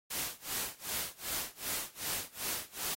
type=noise with tremolo; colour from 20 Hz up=white; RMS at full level=-35 dBFS; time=0.1-2.95 s; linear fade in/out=10 ms; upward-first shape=sine; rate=2.6 Hz; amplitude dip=95%; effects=AAC 48 kbps